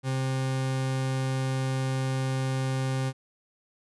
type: tone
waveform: 40% pulse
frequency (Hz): 132.1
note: C3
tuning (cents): +17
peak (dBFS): -25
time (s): 0.03-3.13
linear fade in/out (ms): 50
effects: resampled to 24000 Hz